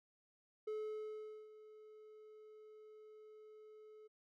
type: tone with ADSR envelope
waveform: triangle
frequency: 430 Hz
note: A4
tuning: 40 cents flat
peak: -37 dBFS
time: 0.67-4.08 s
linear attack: 8 ms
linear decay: 800 ms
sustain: -17 dB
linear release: 16 ms
effects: none